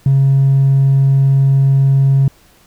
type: tone with hard clipping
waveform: sine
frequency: 136.4 Hz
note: C#3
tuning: 28 cents flat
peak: -8 dBFS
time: 0.06-2.28 s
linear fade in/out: 2 ms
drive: 1 dB
effects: pink hiss -49 dBFS RMS until 2.66 s